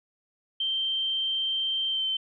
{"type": "tone with pitch glide", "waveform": "sine", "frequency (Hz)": [3136, 3093], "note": ["G7", "G7"], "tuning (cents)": [0, -24], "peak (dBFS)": -25, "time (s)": [0.6, 2.17], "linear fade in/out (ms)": 5, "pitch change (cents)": -24, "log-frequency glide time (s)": [1.89, 2.06], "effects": []}